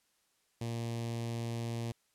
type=tone with notch filter; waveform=sawtooth; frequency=116.54 Hz; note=A#2; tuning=in tune; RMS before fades=-37 dBFS; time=0.61-1.92 s; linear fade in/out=5 ms; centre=1400 Hz; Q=1.1; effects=white hiss -74 dBFS RMS until 2.14 s + low-pass 11000 Hz 12 dB/octave